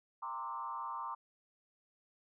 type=tone with frequency modulation; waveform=sine; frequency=1048 Hz; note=C6; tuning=2 cents sharp; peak=-38 dBFS; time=0.22-1.15 s; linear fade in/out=10 ms; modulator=125 Hz; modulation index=1.4; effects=none